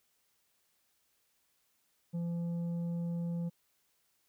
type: tone with tanh clipping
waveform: sine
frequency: 170.6 Hz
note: F3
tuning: 40 cents flat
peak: -34 dBFS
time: 2.13-3.5 s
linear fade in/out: 20 ms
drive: 6 dB
effects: white hiss -75 dBFS RMS until 4.28 s